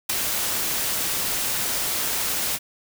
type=noise with ADSR envelope; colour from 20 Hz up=white; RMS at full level=-20 dBFS; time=0.09-2.59 s; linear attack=10 ms; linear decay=6 ms; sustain=-5 dB; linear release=42 ms; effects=none